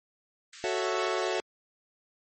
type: high-pass noise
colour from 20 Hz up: white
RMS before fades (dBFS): -43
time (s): 0.53-1.2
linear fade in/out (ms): 2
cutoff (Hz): 1200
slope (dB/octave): 96
type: chord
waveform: sawtooth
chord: F# minor seventh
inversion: none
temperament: equal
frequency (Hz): 370 / 440 / 554.4 / 659.3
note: F#4 / A4 / C#5 / E5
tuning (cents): 0 / 0 / 0 / 0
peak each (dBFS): -27 / -29 / -31 / -30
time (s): 0.64-1.4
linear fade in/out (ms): 0
effects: low-pass 7000 Hz 12 dB/octave + MP3 32 kbps